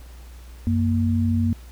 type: tone pair together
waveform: sine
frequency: 92.81 / 233 Hz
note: F#2 / A#3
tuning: +6 / -1 cents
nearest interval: octave + major third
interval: 1593 cents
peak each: -20 / -21 dBFS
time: 0.67-1.53 s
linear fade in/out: 0 ms
effects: added 60 Hz sine -39 dBFS peak until 1.71 s + pink hiss -51 dBFS RMS until 1.71 s